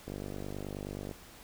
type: click train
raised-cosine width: 2 ms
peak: -26 dBFS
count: 52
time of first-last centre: 0.08-1.112 s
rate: 49.4 Hz
effects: pink hiss -53 dBFS RMS until 1.43 s